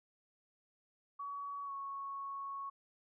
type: tone with pitch glide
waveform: sine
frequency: 1130 to 1105.5 Hz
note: C#6 to C#6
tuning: +33 to -5 cents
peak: -40 dBFS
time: 1.19-2.7 s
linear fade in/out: 10 ms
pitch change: -38 cents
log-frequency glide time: 1.64-1.72 s
effects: none